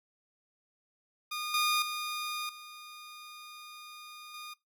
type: tone with level steps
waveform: 15% pulse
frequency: 1221 Hz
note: D#6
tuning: 33 cents flat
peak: -28 / -20 / -28 / -40 / -36 dBFS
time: 1.31-4.54 s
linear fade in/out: 10 ms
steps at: 1.54 / 1.82 / 2.49 / 4.34 s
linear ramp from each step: 2 ms
effects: noise-tail reverb RT60 0.2 s tail -20 dB re dry